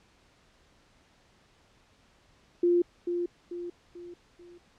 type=tone with echo; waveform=sine; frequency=349.2 Hz; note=F4; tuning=in tune; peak=-20 dBFS; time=2.63-2.82 s; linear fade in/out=5 ms; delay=440 ms; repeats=4; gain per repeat=-7 dB; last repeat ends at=4.58 s; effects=pink hiss -63 dBFS RMS until 4.78 s + low-pass 6000 Hz 12 dB/octave